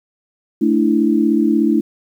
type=chord; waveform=sine; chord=A suspended fourth; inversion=none; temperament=just; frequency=220 / 293.3 / 330 Hz; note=A3 / D4 / E4; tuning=0 / -2 / +2 cents; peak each=-16 dBFS; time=0.61-1.81 s; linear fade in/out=10 ms; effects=8-bit